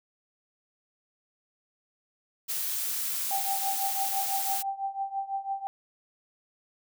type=noise; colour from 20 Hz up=blue; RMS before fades=-31 dBFS; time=2.48-4.63 s; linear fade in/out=20 ms
type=tone with tremolo; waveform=sine; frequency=784 Hz; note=G5; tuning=in tune; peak=-26 dBFS; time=3.31-5.67 s; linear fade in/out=0 ms; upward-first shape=triangle; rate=6 Hz; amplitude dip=90%
effects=none